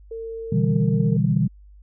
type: tone with pitch glide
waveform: sine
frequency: 452.9 to 455.8 Hz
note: A#4 to A#4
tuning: -50 to -39 cents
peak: -29 dBFS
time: 0.11-1.17 s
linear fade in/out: 5 ms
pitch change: +11 cents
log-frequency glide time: 0.43-0.69 s
type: chord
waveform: sine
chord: E minor seventh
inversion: second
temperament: just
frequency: 123.61 / 148.33 / 164.81 / 197.78 Hz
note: B2 / D3 / E3 / G3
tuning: +2 / +18 / 0 / +16 cents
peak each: -22 dBFS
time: 0.52-1.48 s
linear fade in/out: 5 ms
effects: tanh soft clip ceiling -5 dBFS + added 50 Hz sine -44 dBFS peak until 1.82 s